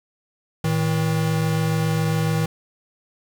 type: tone pair together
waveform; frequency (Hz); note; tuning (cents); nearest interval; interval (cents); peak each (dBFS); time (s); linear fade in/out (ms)
square; 112.5 / 159.7; A2 / D#3; +39 / +45; tritone; 606; -25 / -21; 0.64-2.46; 5
effects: 8-bit